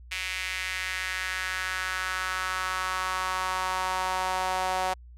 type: tone with high-pass filter sweep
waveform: sawtooth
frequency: 185.9 Hz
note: F#3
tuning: 8 cents sharp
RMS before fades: -30 dBFS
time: 0.11-4.94 s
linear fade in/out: 10 ms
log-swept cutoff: 2300 to 740 Hz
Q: 2.8
effects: added 60 Hz sine -45 dBFS peak until 5.17 s + low-pass 11000 Hz 12 dB/octave